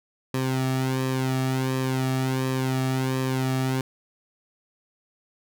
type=tone with flanger; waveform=sawtooth; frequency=130.81 Hz; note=C3; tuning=in tune; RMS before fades=-25 dBFS; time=0.34-3.81 s; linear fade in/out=2 ms; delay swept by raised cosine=1.4 to 2 ms; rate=1.4 Hz; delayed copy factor=-0.7; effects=none